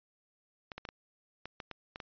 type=clicks; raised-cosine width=0.3 ms; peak=-25 dBFS; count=9; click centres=0.718 / 0.78 / 0.852 / 0.889 / 1.456 / 1.602 / 1.713 / 1.959 / 2.002 s; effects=resampled to 11025 Hz